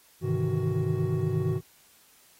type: tone cluster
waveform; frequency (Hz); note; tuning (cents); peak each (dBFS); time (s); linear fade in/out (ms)
triangle; 102.4 / 129.7 / 151.2 / 159.8 / 372.1; G#2 / C3 / D#3 / D#3 / F#4; -24 / -15 / -49 / +47 / +10; -29; 0.21-1.61; 50
effects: white hiss -59 dBFS RMS until 2.39 s + AAC 48 kbps